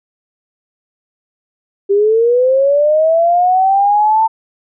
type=linear sweep; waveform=sine; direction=up; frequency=392 to 898 Hz; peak=-8 dBFS; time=1.89-4.28 s; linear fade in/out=20 ms; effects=none